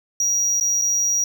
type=tone with dropouts; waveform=triangle; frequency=5750 Hz; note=F8; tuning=50 cents sharp; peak=-16 dBFS; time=0.2-1.24 s; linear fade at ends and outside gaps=2 ms; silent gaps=0.6-0.609 / 0.815-0.819 s; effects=none